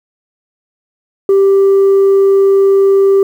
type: tone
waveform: sine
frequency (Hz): 392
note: G4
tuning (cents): 0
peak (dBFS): -3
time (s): 1.29-3.23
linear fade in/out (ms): 2
effects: tanh soft clip ceiling -4 dBFS + 7-bit